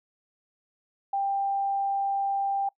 sine tone, 791 Hz, G5, 15 cents sharp, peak -24 dBFS, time 1.13-2.69 s, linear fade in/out 5 ms, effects noise-tail reverb RT60 0.1 s tail -23 dB re dry

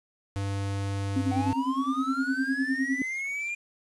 square tone, 99 Hz, G2, 18 cents sharp, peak -29 dBFS, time 0.36-1.53 s, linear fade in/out 0 ms
sine tone with tremolo, 266.7 Hz, C4, 33 cents sharp, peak -22 dBFS, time 1.16-3.02 s, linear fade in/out 2 ms, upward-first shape sine, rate 9.8 Hz, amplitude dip 95%
triangle linear sweep, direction up, 740 to 2420 Hz, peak -28 dBFS, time 1.31-3.55 s, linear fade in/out 10 ms
effects resampled to 24000 Hz + 9-bit

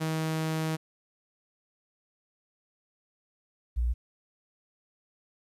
sawtooth / sine tone pair in turn, 158.8 / 59.48 Hz, D#3 / A#1, +36 / +36 cents, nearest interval octave + perfect fourth, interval 1700 cents, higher first, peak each -24 dBFS, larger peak neither, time 0-0.77 / 3.76-3.94 s, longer first, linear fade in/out 20 ms, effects resampled to 32000 Hz + 11-bit

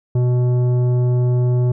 triangle tone with tanh clipping, 123.8 Hz, B2, 5 cents sharp, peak -15 dBFS, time 0.15-1.72 s, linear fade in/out 5 ms, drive 15 dB, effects none

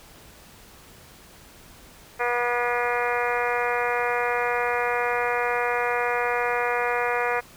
harmonic tone with a mistuned harmonic, 242.1 Hz, B3, 34 cents flat, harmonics 2 / 3 / 4 / 5 / 6 / 7 / 8 / 9 / 10, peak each -27 / -29 / -30 / -31 / -32 / -32 / -33 / -34 / -34 dBFS, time 2.19-7.41 s, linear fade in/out 20 ms, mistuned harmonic 9, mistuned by -39 cents, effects pink hiss -49 dBFS RMS until 7.56 s

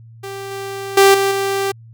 sawtooth tone with level steps, 392.4 Hz, G4, 2 cents sharp, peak -23 / -21 / -3 / -10 / -13 dBFS, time 0.23-1.72 s, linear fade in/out 10 ms, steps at 0.51 / 0.97 / 1.14 / 1.31 s, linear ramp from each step 5 ms, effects added 114 Hz sine -38 dBFS peak until 1.93 s

